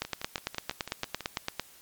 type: two click trains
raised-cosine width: 0.2 ms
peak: -20 / -12 dBFS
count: 9 / 15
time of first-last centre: 0.05-1.372 / 0.02-1.597 s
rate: 6.05 / 8.88 Hz
effects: white hiss -55 dBFS RMS until 1.81 s + MP3 96 kbps